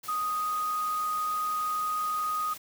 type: tone in noise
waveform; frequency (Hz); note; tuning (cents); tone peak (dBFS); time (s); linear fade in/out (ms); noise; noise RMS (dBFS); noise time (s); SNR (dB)
sine; 1244.5; D#6; 0; -27; 0.08-2.54; 10; white; -43; 0.03-2.58; +13
effects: none